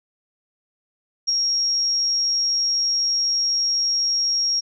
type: tone with ADSR envelope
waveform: sine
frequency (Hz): 5588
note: F8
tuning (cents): 0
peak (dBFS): -15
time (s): 1.27-4.61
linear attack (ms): 21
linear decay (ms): 11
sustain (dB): -3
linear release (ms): 21
effects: none